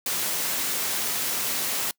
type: high-pass noise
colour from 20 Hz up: white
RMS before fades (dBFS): -27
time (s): 0.06-1.91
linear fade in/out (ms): 2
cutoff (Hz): 140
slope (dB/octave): 12
effects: noise-tail reverb RT60 0.1 s tail -25 dB re dry